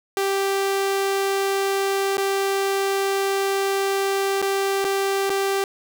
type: tone with dropouts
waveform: sawtooth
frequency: 392 Hz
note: G4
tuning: in tune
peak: -16 dBFS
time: 0.17-5.64 s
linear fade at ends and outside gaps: 1 ms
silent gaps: 2.171-2.18 / 4.417-4.424 / 4.844-4.849 / 5.296-5.301 s
effects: none